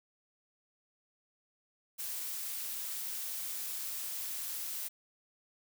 blue noise, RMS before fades -39 dBFS, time 1.98-4.89 s, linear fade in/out 20 ms, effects none

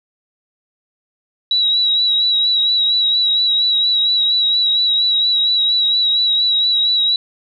sine tone with vibrato, 3885 Hz, B7, 29 cents flat, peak -12 dBFS, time 1.51-7.16 s, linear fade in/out 2 ms, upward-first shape sine, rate 4.3 Hz, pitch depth 33 cents each way, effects none

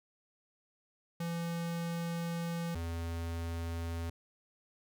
square tone pair in turn, 169 / 83.7 Hz, E3 / E2, +43 / +27 cents, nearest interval octave, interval 1216 cents, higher first, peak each -35 / -36 dBFS, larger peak first, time 1.2-2.75 / 2.75-4.1 s, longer first, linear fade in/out 5 ms, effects none

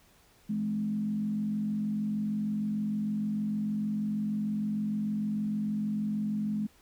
sine tone with frequency modulation, 210.9 Hz, G#3, 27 cents sharp, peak -28 dBFS, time 0.49-6.67 s, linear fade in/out 10 ms, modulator 46.5 Hz, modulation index 0.52, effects pink hiss -62 dBFS RMS until 6.81 s

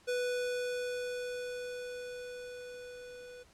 square tone with level ramp, 493.9 Hz, B4, in tune, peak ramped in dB -31 to -48 dBFS, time 0.07-3.44 s, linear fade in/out 20 ms, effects pink hiss -63 dBFS RMS until 3.53 s + low-pass 9000 Hz 12 dB/octave

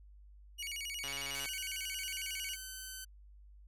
sawtooth tone with vibrato, 2546 Hz, D#7, 39 cents sharp, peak -36 dBFS, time 0.58-2.56 s, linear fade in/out 20 ms, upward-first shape square, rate 11 Hz, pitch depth 220 cents each way
click train, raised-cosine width 0.2 ms, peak -26 dBFS, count 59, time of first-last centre 1.04-1.457 s, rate 139 Hz
5% pulse tone, 1528 Hz, G6, 45 cents flat, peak -32 dBFS, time 1.34-3.05 s, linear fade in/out 10 ms
effects added 50 Hz sine -54 dBFS peak until 3.67 s + resampled to 32000 Hz

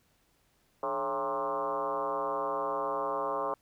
sine tone with frequency modulation, 805 Hz, G5, 46 cents sharp, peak -29 dBFS, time 0.83-3.54 s, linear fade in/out 2 ms, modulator 127 Hz, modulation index 3.1, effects pink hiss -70 dBFS RMS until 3.61 s

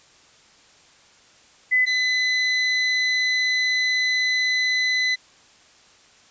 sine / 30% pulse tone pair in turn, 2011 / 2011 Hz, B6 / B6, +31 / +31 cents, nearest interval unison, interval 0 cents, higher neither, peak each -15 / -16 dBFS, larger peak first, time 1.71-1.86 / 1.86-5.16 s, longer second, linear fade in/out 20 ms, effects white hiss -53 dBFS RMS until 6.3 s + resampled to 16000 Hz

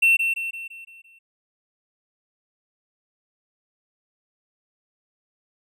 triangle tone with echo, 2700 Hz, E7, 41 cents sharp, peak -12 dBFS, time 0.02-0.17 s, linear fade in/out 10 ms, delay 170 ms, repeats 6, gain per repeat -6 dB, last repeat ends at 1.19 s, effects none

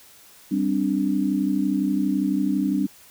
sine chord, G suspended fourth, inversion none, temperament equal, 196 / 261.6 / 293.7 Hz, G3 / C4 / D4, 0 / 0 / 0 cents, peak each -24 / -25 / -23 dBFS, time 0.51-2.87 s, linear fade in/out 10 ms, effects white hiss -50 dBFS RMS until 3.1 s

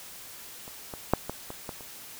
clicks, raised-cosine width 1 ms, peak -30 / -23 / -6 / -18 / -23 / -21 / -30 dBFS, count 7, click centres 0.679 / 0.938 / 1.136 / 1.296 / 1.504 / 1.692 / 1.808 s, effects white hiss -45 dBFS RMS until 2.19 s

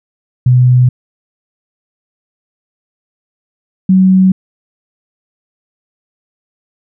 sine tone pair in turn, 125.4 / 187.89 Hz, B2 / F#3, +27 / +27 cents, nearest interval perfect fifth, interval 700 cents, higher second, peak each -4 dBFS, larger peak neither, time 0.46-0.89 / 3.89-4.32 s, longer neither, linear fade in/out 5 ms, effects none

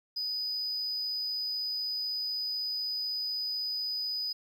triangle tone, 4978 Hz, D#8, in tune, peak -29 dBFS, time 0.16-4.33 s, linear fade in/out 10 ms, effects tanh soft clip ceiling -25 dBFS + 11-bit

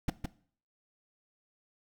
brown noise with echo, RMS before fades -27 dBFS, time 0.08-0.1 s, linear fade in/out 5 ms, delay 160 ms, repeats 1, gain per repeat -5 dB, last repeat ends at 0.26 s, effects noise-tail reverb RT60 0.5 s tail -18 dB re dry

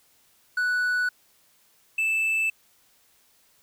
triangle tone pair in turn, 1480 / 2637 Hz, F#6 / E7, 0 / 0 cents, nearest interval minor seventh, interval 1000 cents, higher second, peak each -20 dBFS, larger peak neither, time 0.57-1.09 / 1.98-2.5 s, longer neither, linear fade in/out 5 ms, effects white hiss -62 dBFS RMS until 3.62 s

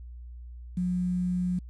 sine tone with quantisation, 180 Hz, F#3, 47 cents flat, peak -25 dBFS, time 0.77-1.59 s, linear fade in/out 5 ms, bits 9, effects added 60 Hz sine -40 dBFS peak until 1.69 s + resampled to 24000 Hz

